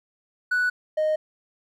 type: tone pair in turn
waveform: triangle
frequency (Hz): 1480 / 619.2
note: F#6 / D#5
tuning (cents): 0 / -9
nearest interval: octave + minor third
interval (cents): 1509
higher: first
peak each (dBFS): -17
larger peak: neither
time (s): 0.51-0.7 / 0.97-1.16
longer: neither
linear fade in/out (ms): 10
effects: tanh soft clip ceiling -15 dBFS